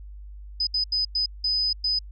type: tone bursts at uneven times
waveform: sine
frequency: 5010 Hz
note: D#8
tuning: 11 cents sharp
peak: -21 dBFS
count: 6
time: 0.6-0.67 / 0.74-0.84 / 0.92-1.05 / 1.15-1.26 / 1.44-1.73 / 1.84-1.99 s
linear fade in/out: 5 ms
effects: added 50 Hz sine -38 dBFS peak until 2.11 s